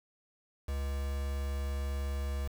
triangle tone with quantisation, 69.3 Hz, C#2, in tune, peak -30 dBFS, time 0.68-2.48 s, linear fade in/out 5 ms, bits 7, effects none

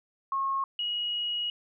sine tone pair in turn, 1086 / 2899 Hz, C#6 / F#7, -36 / -36 cents, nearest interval octave + perfect fourth, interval 1700 cents, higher second, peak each -26 / -28 dBFS, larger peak first, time 0.32-0.64 / 0.79-1.5 s, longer second, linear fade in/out 2 ms, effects none

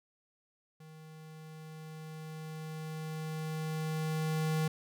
square tone with level ramp, 157.2 Hz, D#3, 18 cents sharp, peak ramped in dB -51 to -29 dBFS, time 0.8-4.68 s, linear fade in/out 5 ms, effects none

